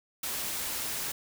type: noise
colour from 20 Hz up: white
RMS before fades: -34 dBFS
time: 0.23-1.12 s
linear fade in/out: 5 ms
effects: none